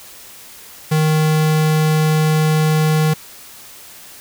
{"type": "tone", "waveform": "square", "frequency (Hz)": 155.56, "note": "D#3", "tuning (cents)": 0, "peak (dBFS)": -13, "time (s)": [0.91, 3.14], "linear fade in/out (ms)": 10, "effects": ["white hiss -39 dBFS RMS until 4.2 s"]}